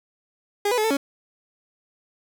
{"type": "tone with pitch steps", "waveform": "30% pulse", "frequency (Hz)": [408.6, 493.8, 429.4, 445.1, 278.7], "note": ["G#4", "B4", "A4", "A4", "C#4"], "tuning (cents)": [-28, 0, -42, 20, 9], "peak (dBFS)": -17, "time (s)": [0.65, 0.97], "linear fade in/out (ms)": 5, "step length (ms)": 64, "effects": []}